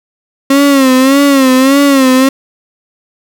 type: tone with vibrato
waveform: 35% pulse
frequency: 270 Hz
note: C#4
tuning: 45 cents flat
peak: -3 dBFS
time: 0.5-2.29 s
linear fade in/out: 5 ms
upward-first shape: sine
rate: 1.7 Hz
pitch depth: 87 cents each way
effects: none